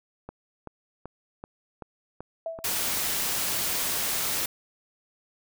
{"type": "click train", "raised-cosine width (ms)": 1, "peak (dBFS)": -24, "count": 8, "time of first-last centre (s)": [0.29, 2.972], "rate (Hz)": 2.61}
{"type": "tone with exponential decay", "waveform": "sine", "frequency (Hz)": 657, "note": "E5", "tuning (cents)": -6, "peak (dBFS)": -27, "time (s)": [2.46, 2.81], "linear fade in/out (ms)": 2, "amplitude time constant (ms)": 74}
{"type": "noise", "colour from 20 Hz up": "white", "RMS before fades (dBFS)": -28, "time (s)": [2.64, 4.46], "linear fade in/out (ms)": 5}
{"effects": []}